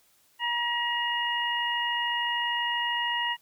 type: harmonic tone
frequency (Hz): 953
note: A#5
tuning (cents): +38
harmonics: 1 / 2 / 3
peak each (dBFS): -30 / -30 / -30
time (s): 0.39-3.37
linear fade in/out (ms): 50
effects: white hiss -64 dBFS RMS until 3.41 s